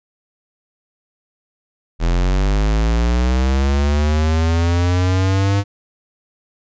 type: linear sweep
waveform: square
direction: up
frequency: 41.2 to 101.1 Hz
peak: -14 dBFS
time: 1.99-5.64 s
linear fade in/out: 50 ms
effects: resampled to 16000 Hz